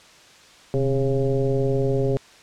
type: tone with frequency modulation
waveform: sine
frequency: 267.9 Hz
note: C4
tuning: 41 cents sharp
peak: -18 dBFS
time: 0.74-2.17 s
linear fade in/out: 0 ms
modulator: 139 Hz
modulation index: 1.9
effects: white hiss -49 dBFS RMS until 2.42 s + low-pass 6000 Hz 12 dB/octave